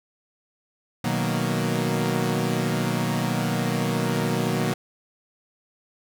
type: chord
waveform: sawtooth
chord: B major seventh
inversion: none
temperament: equal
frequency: 123.47 / 155.56 / 185 / 233.1 Hz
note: B2 / D#3 / F#3 / A#3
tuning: 0 / 0 / 0 / 0 cents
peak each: -24 dBFS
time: 1.04-4.74 s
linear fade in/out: 5 ms
effects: none